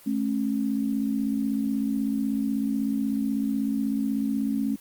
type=tone pair together; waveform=sine; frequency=216.3 / 272.5 Hz; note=A3 / C#4; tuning=-29 / -29 cents; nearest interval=major third; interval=400 cents; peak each=-26 dBFS; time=0.06-4.76 s; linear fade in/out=10 ms; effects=white hiss -51 dBFS RMS until 4.8 s + Opus 24 kbps